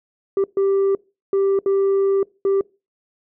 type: tone bursts at uneven times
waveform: sine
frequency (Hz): 392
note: G4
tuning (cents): 0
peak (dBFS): -12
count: 5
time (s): 0.37-0.44 / 0.57-0.95 / 1.33-1.59 / 1.66-2.23 / 2.45-2.61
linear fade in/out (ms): 2
effects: noise-tail reverb RT60 0.3 s tail -25 dB re dry + tanh soft clip ceiling -14 dBFS